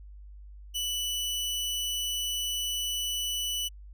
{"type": "tone", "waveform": "sawtooth", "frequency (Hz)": 2970, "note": "F#7", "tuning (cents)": 6, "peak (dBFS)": -26, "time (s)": [0.74, 3.69], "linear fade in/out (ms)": 20, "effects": ["added 50 Hz sine -44 dBFS peak until 3.93 s"]}